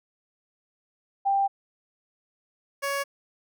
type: tone pair in turn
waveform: sine / 15% pulse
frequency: 790 / 558.6 Hz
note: G5 / C#5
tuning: +13 / +13 cents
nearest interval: tritone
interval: 600 cents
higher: first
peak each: -20 dBFS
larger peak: neither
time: 1.25-1.48 / 2.82-3.04 s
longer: first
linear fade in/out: 20 ms
effects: none